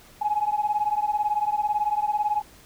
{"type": "beating tone pair", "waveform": "sine", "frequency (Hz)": [830.6, 848.6], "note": ["G#5", "G#5"], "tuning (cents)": [0, 37], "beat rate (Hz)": 18, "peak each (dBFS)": -24, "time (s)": [0.21, 2.42], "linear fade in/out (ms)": 10, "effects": ["tanh soft clip ceiling -14 dBFS", "pink hiss -51 dBFS RMS until 2.65 s"]}